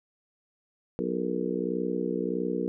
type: harmonic tone with a mistuned harmonic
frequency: 61.6 Hz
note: B1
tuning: 4 cents flat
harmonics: 3 / 4 / 5 / 6 / 7 / 8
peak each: -34 / -34 / -34 / -34 / -34 / -34 dBFS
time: 0.99-2.68 s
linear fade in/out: 0 ms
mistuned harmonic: 8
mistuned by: -77 cents
effects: none